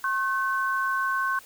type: tone pair together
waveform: sine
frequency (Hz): 1079 / 1526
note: C#6 / G6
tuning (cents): -47 / -47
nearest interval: tritone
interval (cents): 600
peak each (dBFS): -26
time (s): 0.04-1.39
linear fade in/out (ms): 2
effects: white hiss -50 dBFS RMS until 1.45 s